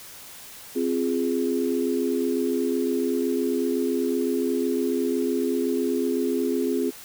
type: chord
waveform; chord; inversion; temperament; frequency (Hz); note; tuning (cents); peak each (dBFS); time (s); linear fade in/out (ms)
sine; F minor; second; equal with one note detuned; 261.6 / 347.4 / 415.3; C4 / F4 / Ab4; 0 / -9 / 0; -25 / -27 / -26; 0.75-6.91; 20
effects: white hiss -43 dBFS RMS until 7.04 s